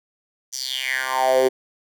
10% pulse tone with high-pass filter sweep, 130.81 Hz, C3, in tune, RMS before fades -21 dBFS, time 0.52-1.49 s, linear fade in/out 20 ms, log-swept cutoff 6200 to 370 Hz, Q 5.4, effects none

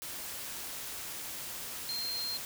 sine tone in noise, 4186 Hz, C8, in tune, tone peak -34 dBFS, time 1.89-2.37 s, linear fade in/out 0 ms, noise white, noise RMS -41 dBFS, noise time 0.02-2.45 s, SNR +4 dB, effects none

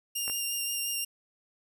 10% pulse tone with vibrato, 2798 Hz, F7, 3 cents sharp, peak -22 dBFS, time 0.15-1.05 s, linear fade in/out 10 ms, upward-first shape sine, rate 5.7 Hz, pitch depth 13 cents each way
clicks, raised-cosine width 0.5 ms, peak -25 dBFS, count 2, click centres 0.279 / 0.298 s
effects none

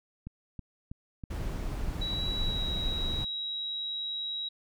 click train, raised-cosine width 5 ms, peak -27 dBFS, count 6, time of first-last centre 0.27-1.883 s, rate 3.1 Hz
brown noise, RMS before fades -33 dBFS, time 1.3-3.25 s, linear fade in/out 10 ms
sine tone with pitch glide, 3901 to 3850 Hz, B7 to B7, -22 to -45 cents, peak -32 dBFS, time 2.01-4.49 s, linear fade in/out 10 ms, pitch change -23 cents, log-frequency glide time 2.42-2.62 s
effects none

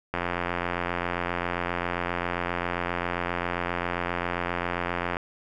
click train, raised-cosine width 0.5 ms, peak -12 dBFS, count 441, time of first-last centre 0.14-5.169 s, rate 87.5 Hz, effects none

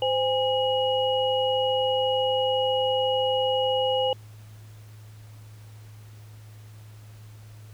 sine tone cluster, 516 / 818 / 2902 Hz, C5 / G#5 / F#7, -24 / -26 / -34 cents, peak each -23 / -28 / -28 dBFS, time 0.02-4.13 s, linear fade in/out 2 ms, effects added 107 Hz sine -43 dBFS peak until 7.73 s + pink hiss -56 dBFS RMS until 7.73 s

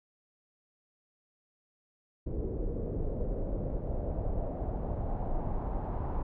brown noise with low-pass filter sweep, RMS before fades -33 dBFS, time 2.26-6.23 s, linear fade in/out 10 ms, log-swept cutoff 420 to 930 Hz, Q 2.8, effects none

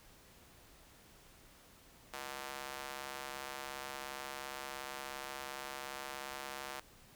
square tone with high-pass filter, 68.6 Hz, C#2, 17 cents flat, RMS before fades -45 dBFS, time 2.13-6.8 s, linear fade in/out 5 ms, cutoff 790 Hz, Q 0.83, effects pink hiss -61 dBFS RMS until 7.15 s

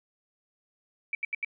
sine tone bursts, 2313 Hz, D7, 27 cents flat, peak -27 dBFS, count 4, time 1.13-1.447 s, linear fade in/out 2 ms, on 20 ms, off 79 ms, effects none

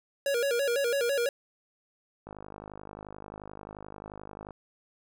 square tone with vibrato, 515 Hz, C5, 28 cents flat, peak -26 dBFS, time 0.26-1.29 s, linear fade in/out 2 ms, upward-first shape square, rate 6 Hz, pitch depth 140 cents each way
click train, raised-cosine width 1 ms, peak -28 dBFS, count 116, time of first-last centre 2.27-4.507 s, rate 51.4 Hz
effects none

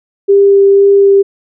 sine tone with vibrato, 397.1 Hz, G4, 22 cents sharp, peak -3 dBFS, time 0.28-1.23 s, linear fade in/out 20 ms, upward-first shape sine, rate 2 Hz, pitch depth 8 cents each way, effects none

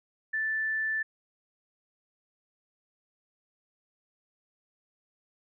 sine tone, 1760 Hz, A6, in tune, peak -27 dBFS, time 0.33-1.03 s, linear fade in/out 10 ms, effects none

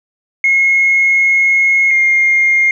sine tone pair in turn, 2163 / 2125 Hz, C#7 / C7, -43 / +26 cents, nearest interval unison, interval 31 cents, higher first, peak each -7 dBFS, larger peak neither, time 0.44-1.91 / 1.91-2.71 s, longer first, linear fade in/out 2 ms, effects tanh soft clip ceiling -3 dBFS

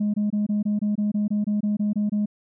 sine tone bursts, 208.4 Hz, G#3, 6 cents sharp, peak -18 dBFS, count 14, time 0-2.259 s, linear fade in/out 10 ms, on 140 ms, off 23 ms, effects tanh soft clip ceiling -18 dBFS

